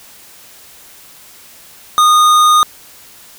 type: tone with tanh clipping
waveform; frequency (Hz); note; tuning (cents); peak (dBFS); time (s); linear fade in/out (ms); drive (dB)
sine; 1230; D#6; -20; -8; 1.98-2.63; 0; 18
effects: white hiss -40 dBFS RMS until 3.38 s

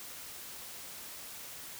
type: silence
effects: white hiss -46 dBFS RMS until 1.79 s

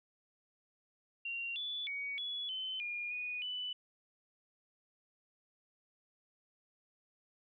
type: tone with pitch steps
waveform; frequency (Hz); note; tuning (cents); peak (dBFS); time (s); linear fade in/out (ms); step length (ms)
sine; 2761 / 3456 / 2249 / 3396 / 3057 / 2423 / 2469 / 2986; F7 / A7 / C#7 / G#7 / G7 / D#7 / D#7 / F#7; -20 / -32 / +24 / +38 / -44 / -47 / -14 / +15; -37; 1.25-3.73; 5; 310
effects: none

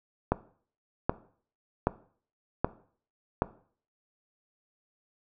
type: click train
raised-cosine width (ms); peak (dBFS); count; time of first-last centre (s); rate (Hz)
1; -9; 5; 0.32-3.421; 1.29
effects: noise-tail reverb RT60 0.5 s tail -17 dB re dry

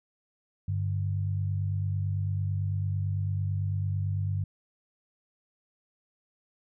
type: tone pair together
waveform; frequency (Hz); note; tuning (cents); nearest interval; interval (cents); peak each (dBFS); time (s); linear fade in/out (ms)
sine; 98 / 146.98; G2 / D3; 0 / +2; perfect fifth; 702; -27 / -34; 0.68-4.44; 5
effects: none

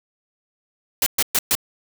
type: noise bursts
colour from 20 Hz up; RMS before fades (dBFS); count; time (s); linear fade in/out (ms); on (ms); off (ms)
white; -18; 4; 1.02-1.552; 2; 43; 120
effects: none

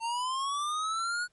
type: linear sweep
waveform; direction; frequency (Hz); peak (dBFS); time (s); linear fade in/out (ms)
square; up; 901 to 1468; -30; 0-1.28; 50
effects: pink hiss -72 dBFS RMS until 1.32 s + MP3 48 kbps

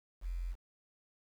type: tone with quantisation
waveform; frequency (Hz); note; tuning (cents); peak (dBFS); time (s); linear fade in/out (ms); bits
sine; 43.65; F1; 0; -35; 0.21-0.56; 50; 10
effects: none

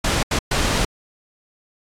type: noise bursts at uneven times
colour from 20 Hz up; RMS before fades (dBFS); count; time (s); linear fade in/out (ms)
pink; -19; 3; 0.04-0.23 / 0.31-0.39 / 0.51-0.85; 5
effects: low-pass 8000 Hz 12 dB/octave + AAC 64 kbps

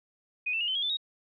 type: tone with pitch steps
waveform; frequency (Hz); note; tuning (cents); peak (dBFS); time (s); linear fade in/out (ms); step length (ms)
sine; 2489 / 2668 / 2859 / 3064 / 3284 / 3520 / 3773; D#7 / E7 / F7 / G7 / G#7 / A7 / A#7; 0 / +20 / +40 / -40 / -20 / 0 / +20; -27; 0.46-0.971; 10; 73
effects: none

